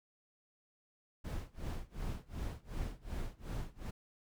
brown noise with tremolo, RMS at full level -38 dBFS, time 1.24-3.91 s, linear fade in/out 10 ms, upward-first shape sine, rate 2.7 Hz, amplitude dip 95%, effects none

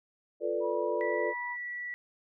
sine chord, B half-diminished seventh, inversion second, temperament equal, 349.2 / 440 / 493.9 / 587.3 Hz, F4 / A4 / B4 / D5, 0 / 0 / 0 / 0 cents, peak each -35 / -33 / -34 / -33 dBFS, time 0.4-1.34 s, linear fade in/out 50 ms
sine tone, 970 Hz, B5, 31 cents flat, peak -37 dBFS, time 0.6-1.57 s, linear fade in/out 50 ms
sine tone with pitch glide, 1964 to 1949.3 Hz, B6 to B6, -10 to -23 cents, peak -35 dBFS, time 1.01-1.94 s, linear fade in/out 0 ms, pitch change -13 cents, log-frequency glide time 1.52-1.6 s
effects none

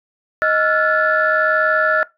sine tone cluster, 625 / 1357 / 1438 / 1739 Hz, D#5 / E6 / F#6 / A6, +8 / +50 / -50 / -21 cents, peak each -18 dBFS, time 0.42-2.03 s, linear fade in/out 0 ms, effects noise-tail reverb RT60 0.2 s tail -20 dB re dry + tanh soft clip ceiling -4 dBFS

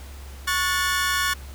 sawtooth chord, F# minor, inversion second, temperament equal with one note detuned, 1108.7 / 1457.1 / 1760 Hz, C#6 / F#6 / A6, 0 / -27 / 0 cents, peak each -22 dBFS, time 0.47-1.34 s, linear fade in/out 10 ms, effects added 68 Hz sine -37 dBFS peak until 1.54 s + pink hiss -46 dBFS RMS until 1.54 s

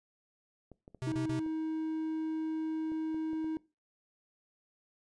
clicks, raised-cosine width 2 ms, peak -37 dBFS, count 9, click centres 0.717 / 0.879 / 0.947 / 1.141 / 1.463 / 2.919 / 3.145 / 3.332 / 3.444 s
square tone bursts, 129.1 Hz, C3, 23 cents flat, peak -35 dBFS, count 3, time 1.02-1.393 s, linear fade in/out 0 ms, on 99 ms, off 38 ms
triangle tone, 316.8 Hz, D#4, 31 cents sharp, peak -30 dBFS, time 1.07-3.57 s, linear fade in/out 0 ms
effects noise-tail reverb RT60 0.3 s tail -21 dB re dry + resampled to 22050 Hz

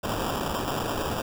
blue noise with sample-and-hold, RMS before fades -29 dBFS, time 0.03-1.22 s, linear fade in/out 10 ms, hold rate 2100 Hz, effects none

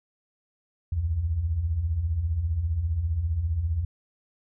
sine beating tone pair, 69.3 / 84.3 Hz, C#2 / E2, 0 / +39 cents, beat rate 15 Hz, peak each -32 / -24 dBFS, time 0.92-3.85 s, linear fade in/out 5 ms, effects none

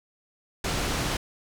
pink low-pass noise, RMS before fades -28 dBFS, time 0.64-1.17 s, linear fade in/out 5 ms, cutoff 7900 Hz, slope 12 dB/octave, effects none

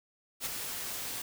white noise with ADSR envelope, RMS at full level -33 dBFS, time 0.4-1.22 s, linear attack 55 ms, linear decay 20 ms, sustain -5 dB, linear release 4 ms, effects none

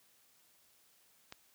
click, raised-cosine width 0.2 ms, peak -28 dBFS, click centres 1.324 s, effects white hiss -68 dBFS RMS until 1.54 s + high-pass 60 Hz 12 dB/octave

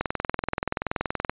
click train, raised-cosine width 0.5 ms, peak -10 dBFS, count 28, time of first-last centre 0.01-1.296 s, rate 21 Hz, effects resampled to 8000 Hz

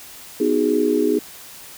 sine chord, G# minor seventh, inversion first, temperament just, 249.2 / 311.5 / 373.8 / 415.3 Hz, B3 / D#4 / F#4 / G#4, +16 / +2 / +18 / 0 cents, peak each -23 / -20 / -24 / -19 dBFS, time 0.4-1.19 s, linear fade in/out 5 ms, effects white hiss -40 dBFS RMS until 1.77 s

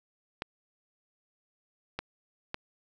clicks, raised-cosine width 0.3 ms, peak -17 dBFS, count 3, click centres 0.421 / 1.99 / 2.544 s, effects none

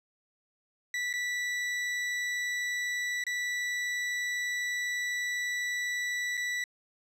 40% pulse tone with dropouts, 1962 Hz, B6, 12 cents flat, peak -29 dBFS, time 0.94-6.64 s, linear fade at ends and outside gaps 2 ms, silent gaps 1.129-1.137 / 3.239-3.266 / 6.371-6.375 s, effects low-pass 9000 Hz 12 dB/octave

